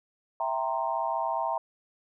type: chord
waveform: sine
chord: C dominant seventh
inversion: first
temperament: equal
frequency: 659.3 / 784 / 932.3 / 1046.5 Hz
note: E5 / G5 / Bb5 / C6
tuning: 0 / 0 / 0 / 0 cents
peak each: -32 / -33 / -30 / -35 dBFS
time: 0.4-1.58 s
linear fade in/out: 2 ms
effects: none